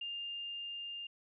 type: tone with level ramp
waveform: sine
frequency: 2806 Hz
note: F7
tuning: 8 cents sharp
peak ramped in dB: -38 to -41 dBFS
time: 0.01-1.07 s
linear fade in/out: 5 ms
effects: none